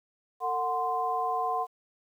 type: tone cluster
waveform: sine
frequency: 452.5 / 735 / 1038 Hz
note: A4 / F#5 / C6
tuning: +48 / -12 / -14 cents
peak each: -36 / -29 / -30 dBFS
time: 0.4-1.67 s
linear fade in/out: 50 ms
effects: 10-bit